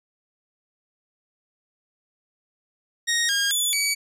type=tone with pitch steps; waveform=15% pulse; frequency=1870 / 1620 / 3457 / 2274 Hz; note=A#6 / G#6 / A7 / C#7; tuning=+5 / -43 / -31 / +44 cents; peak=-14 dBFS; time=3.07-3.95 s; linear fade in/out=20 ms; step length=220 ms; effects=resampled to 32000 Hz